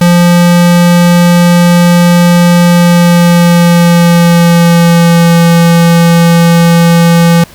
square tone with pitch glide, 174.2 to 169.24 Hz, F3 to E3, -4 to +46 cents, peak -3 dBFS, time 0.01-7.44 s, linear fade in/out 5 ms, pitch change -50 cents, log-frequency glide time 2.63-5.39 s, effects pink hiss -35 dBFS RMS until 7.54 s

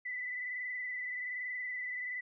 sine tone with frequency modulation, 1995 Hz, B6, 17 cents sharp, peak -36 dBFS, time 0.05-2.21 s, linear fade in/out 10 ms, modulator 21.2 Hz, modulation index 1.8, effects none

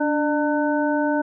harmonic tone with a mistuned harmonic, 300 Hz, D4, 37 cents sharp, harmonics 1 / 2 / 3 / 5, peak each -21 / -24 / -26 / -28 dBFS, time 0-1.22 s, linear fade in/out 10 ms, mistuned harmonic 1, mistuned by -47 cents, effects none

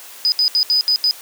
sine tone bursts at uneven times, 4984 Hz, D#8, 2 cents sharp, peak -12 dBFS, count 6, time 0.25-0.32 / 0.39-0.48 / 0.55-0.63 / 0.7-0.81 / 0.88-0.96 / 1.04-1.11 s, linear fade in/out 0 ms, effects white hiss -38 dBFS RMS until 1.21 s + high-pass 400 Hz 12 dB/octave

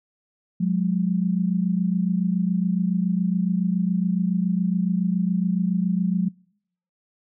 sine tone pair together, 179.95 / 207.1 Hz, F#3 / G#3, -48 / -5 cents, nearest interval major second, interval 243 cents, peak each -20 / -24 dBFS, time 0.6-6.29 s, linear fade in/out 10 ms, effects noise-tail reverb RT60 0.7 s tail -26 dB re dry

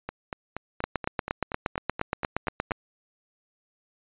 two click trains, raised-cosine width 0.5 ms, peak -10 / -17 dBFS, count 17 / 12, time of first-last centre 0.84-2.718 / 0.09-2.709 s, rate 8.52 / 4.2 Hz, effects resampled to 8000 Hz

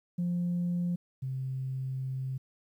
sine tone pair in turn, 175.3 / 131.64 Hz, F3 / C3, +7 / +11 cents, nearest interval perfect fourth, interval 496 cents, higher first, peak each -26 / -31 dBFS, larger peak first, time 0.18-0.96 / 1.22-2.38 s, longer second, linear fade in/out 10 ms, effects tanh soft clip ceiling -25 dBFS + 11-bit

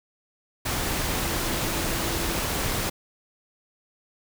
sine tone in noise, 334.7 Hz, E4, 26 cents sharp, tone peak -36 dBFS, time 1.21-2.38 s, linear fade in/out 10 ms, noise pink, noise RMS -27 dBFS, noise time 0.65-2.9 s, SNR -12 dB, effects none

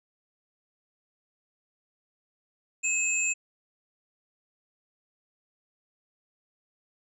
sine tone pair together, 2579 / 7290 Hz, E7 / A#8, -39 / -40 cents, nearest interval octave + tritone, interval 1799 cents, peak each -27 dBFS, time 2.83-3.34 s, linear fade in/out 20 ms, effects none

